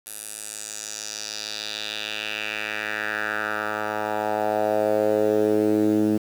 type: tone with band-pass filter sweep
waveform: 10% pulse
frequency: 106.5 Hz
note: G#2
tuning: 44 cents sharp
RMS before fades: -25 dBFS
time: 0.06-6.18 s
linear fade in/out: 10 ms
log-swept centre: 11000 to 270 Hz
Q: 2.7
effects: 7-bit